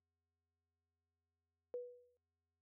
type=tone with exponential decay; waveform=sine; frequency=490 Hz; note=B4; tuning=14 cents flat; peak=-38 dBFS; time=1.74-2.17 s; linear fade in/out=0 ms; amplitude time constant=93 ms; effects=added 82 Hz sine -70 dBFS peak until 2.61 s + high-pass 300 Hz 12 dB/octave